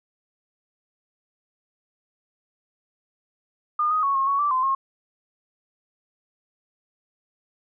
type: tone with pitch steps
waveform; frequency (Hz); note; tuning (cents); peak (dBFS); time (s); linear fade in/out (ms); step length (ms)
sine; 1215 / 1250 / 1108 / 1079 / 1114 / 1167 / 1032 / 1078; D#6 / D#6 / C#6 / C#6 / C#6 / D6 / C6 / C#6; -42 / +8 / -1 / -47 / +8 / -11 / -24 / -49; -19; 3.79-4.75; 5; 120
effects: none